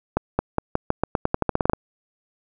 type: accelerating click train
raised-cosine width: 1 ms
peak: -5 dBFS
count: 16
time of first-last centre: 0.17-1.734 s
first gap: 220 ms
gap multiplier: 0.88
effects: none